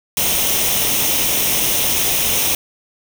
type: noise with comb filter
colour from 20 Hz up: white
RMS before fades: -17 dBFS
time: 0.17-2.55 s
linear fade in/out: 2 ms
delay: 0.33 ms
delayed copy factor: +0.55
effects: none